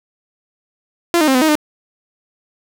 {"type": "tone with pitch steps", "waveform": "sawtooth", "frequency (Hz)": [342.8, 307.3, 265.5, 253.3, 314.3, 302], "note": ["F4", "D#4", "C4", "B3", "D#4", "D4"], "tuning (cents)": [-32, -21, 25, 44, 18, 48], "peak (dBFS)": -7, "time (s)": [1.14, 1.554], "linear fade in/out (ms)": 0, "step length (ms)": 69, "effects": []}